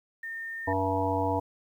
sine tone, 1819 Hz, A#6, 43 cents flat, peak -34 dBFS, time 0.23-0.73 s, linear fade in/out 5 ms
harmonic tone, 95.7 Hz, G2, 41 cents flat, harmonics 1 / 3 / 5 / 7 / 9 / 10, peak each -32 / -32 / -32 / -32 / -32 / -32 dBFS, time 0.67-1.4 s, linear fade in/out 10 ms
effects 10-bit

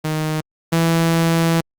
sawtooth tone pair in turn, 155.56 / 165.47 Hz, D#3 / E3, 0 / +7 cents, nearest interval minor second, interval 107 cents, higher second, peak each -15 / -10 dBFS, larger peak second, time 0.04-0.41 / 0.72-1.61 s, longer second, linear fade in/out 10 ms, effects Opus 48 kbps

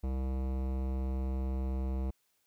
sine tone with hard clipping, 65.4 Hz, C2, in tune, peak -33 dBFS, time 0.03-2.11 s, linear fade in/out 10 ms, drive 18 dB, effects white hiss -75 dBFS RMS until 2.46 s

